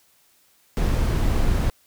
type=noise; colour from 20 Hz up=brown; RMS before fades=-20 dBFS; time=0.77-1.7 s; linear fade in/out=0 ms; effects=white hiss -60 dBFS RMS until 1.86 s